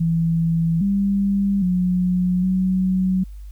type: tone with pitch steps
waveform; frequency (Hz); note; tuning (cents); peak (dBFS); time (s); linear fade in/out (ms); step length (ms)
sine; 165.2 / 198.4 / 181 / 186.4; E3 / G3 / F#3 / F#3; +4 / +21 / -38 / +13; -16; 0-3.24; 10; 810
effects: added 50 Hz sine -33 dBFS peak until 3.51 s + white hiss -60 dBFS RMS until 3.51 s